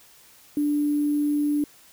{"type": "tone with sample-and-hold", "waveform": "sine", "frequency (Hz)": 293.7, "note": "D4", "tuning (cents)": 0, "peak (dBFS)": -20, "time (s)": [0.57, 1.64], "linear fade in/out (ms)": 2, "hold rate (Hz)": 11025, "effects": ["white hiss -53 dBFS RMS until 1.92 s"]}